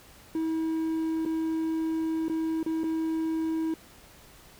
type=tone with dropouts; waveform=triangle; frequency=321.7 Hz; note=E4; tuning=42 cents flat; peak=-24 dBFS; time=0.35-3.74 s; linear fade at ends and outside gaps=2 ms; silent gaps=1.252-1.26 / 2.283-2.297 / 2.63-2.662 / 2.835-2.84 s; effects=pink hiss -53 dBFS RMS until 4.59 s